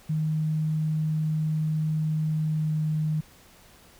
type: tone with pitch glide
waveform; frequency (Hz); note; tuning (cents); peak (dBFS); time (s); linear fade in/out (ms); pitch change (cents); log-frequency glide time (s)
sine; 155.7 to 154.8; D#3 to D#3; +2 to -9; -23; 0.09-3.21; 10; -11; 2.39-2.74
effects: pink hiss -54 dBFS RMS until 3.99 s